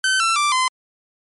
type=tone with pitch steps; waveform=sawtooth; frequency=1533 / 1342.3 / 1175.3 / 1029.1 Hz; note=G6 / E6 / D6 / C6; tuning=-39 / +31 / +1 / -29 cents; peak=-12 dBFS; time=0.04-0.68 s; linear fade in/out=2 ms; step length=160 ms; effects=MP3 48 kbps